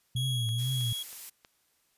sine tone with vibrato, 121.8 Hz, B2, 24 cents flat, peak -28 dBFS, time 0.15-0.93 s, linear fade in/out 5 ms, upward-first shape triangle, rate 2.2 Hz, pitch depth 140 cents each way
45% pulse tone with tremolo, 3322 Hz, G#7, in tune, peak -32 dBFS, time 0.16-1.03 s, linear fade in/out 5 ms, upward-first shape sine, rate 1.8 Hz, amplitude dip 30%
click train, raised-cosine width 0.2 ms, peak -33 dBFS, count 4, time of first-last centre 0.49-1.448 s, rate 3.13 Hz
blue noise, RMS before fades -42 dBFS, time 0.58-1.3 s, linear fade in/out 10 ms
effects white hiss -71 dBFS RMS until 1.97 s + resampled to 32000 Hz

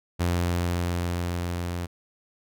sawtooth tone with level ramp, 87.31 Hz, F2, in tune, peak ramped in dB -18 to -25 dBFS, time 0.19-1.87 s, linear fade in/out 20 ms, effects none

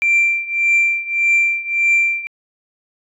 sine tone with tremolo, 2358 Hz, D7, 6 cents sharp, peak -8 dBFS, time 0.02-2.27 s, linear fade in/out 0 ms, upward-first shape triangle, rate 1.7 Hz, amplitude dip 90%, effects tanh soft clip ceiling -8 dBFS

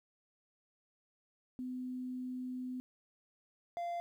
sine / triangle tone pair in turn, 253.2 / 691 Hz, B3 / F5, +43 / -19 cents, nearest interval octave + perfect fourth, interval 1738 cents, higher second, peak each -38 / -34 dBFS, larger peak second, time 1.59-2.8 / 3.77-4 s, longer first, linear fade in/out 0 ms, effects 12-bit

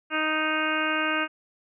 harmonic tone, 311.1 Hz, D#4, in tune, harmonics 1 / 2 / 3 / 4 / 5 / 6 / 7 / 8 / 9, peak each -31 / -33 / -36 / -30 / -28 / -39 / -34 / -33 / -33 dBFS, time 0.1-1.28 s, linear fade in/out 50 ms, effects none

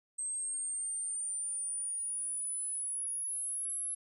sine linear sweep, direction up, 8280 to 11000 Hz, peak -34 dBFS, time 0.18-3.95 s, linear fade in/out 10 ms, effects none

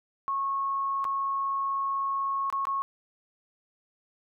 sine tone with dropouts, 1096 Hz, C#6, 20 cents flat, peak -26 dBFS, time 0.28-2.82 s, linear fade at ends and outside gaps 0 ms, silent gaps 1.043-1.051 / 2.501-2.526 / 2.653-2.67 s, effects none

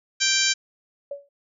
harmonic tone, 784 Hz, G5, in tune, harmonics 2 / 3 / 4 / 5 / 6 / 7 / 8 / 9, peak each -27 / -27 / -27 / -27 / -27 / -27 / -27 / -27 dBFS, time 0.2-0.54 s, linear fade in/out 20 ms
sine tone with exponential decay, 566 Hz, C#5, 36 cents sharp, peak -26 dBFS, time 1.11-1.29 s, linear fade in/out 5 ms, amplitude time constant 39 ms
effects none

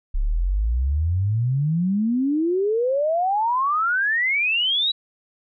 sine exponential sweep, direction up, 32.75 to 3951 Hz, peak -18 dBFS, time 0.14-4.92 s, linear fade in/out 10 ms, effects none

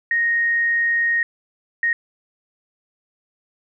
sine tone bursts at uneven times, 1864.7 Hz, A#6, in tune, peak -16 dBFS, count 2, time 0.11-1.23 / 1.83-1.93 s, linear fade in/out 2 ms, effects none

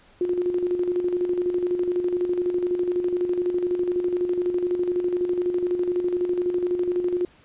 sine tone with tremolo, 356.4 Hz, F4, 35 cents sharp, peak -19 dBFS, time 0.21-7.25 s, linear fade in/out 2 ms, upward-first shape square, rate 12 Hz, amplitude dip 50%, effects pink hiss -55 dBFS RMS until 7.44 s + resampled to 8000 Hz

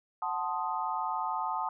sine chord, F# diminished seventh, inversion none, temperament equal, 740 / 880 / 1046.5 / 1244.5 Hz, F#5 / A5 / C6 / Eb6, 0 / 0 / 0 / 0 cents, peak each -37 / -33 / -37 / -36 dBFS, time 0.22-1.69 s, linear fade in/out 2 ms, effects none

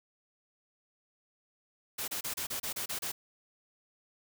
white noise bursts, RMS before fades -36 dBFS, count 9, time 1.98-3.12 s, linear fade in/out 10 ms, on 100 ms, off 30 ms, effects none

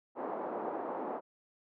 white band-pass noise, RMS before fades -38 dBFS, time 0.15-1.21 s, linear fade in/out 50 ms, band 260 to 910 Hz, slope 24 dB/octave, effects none

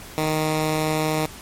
10% pulse tone, 155.56 Hz, D#3, in tune, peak -12 dBFS, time 0.18-1.26 s, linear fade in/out 0 ms, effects pink hiss -40 dBFS RMS until 1.41 s + MP3 64 kbps

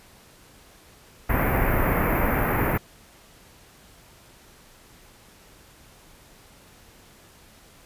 pink band-stop noise, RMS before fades -22 dBFS, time 1.29-2.78 s, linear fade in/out 10 ms, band 2300 to 13000 Hz, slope 48 dB/octave, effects pink hiss -52 dBFS RMS until 7.85 s + resampled to 32000 Hz

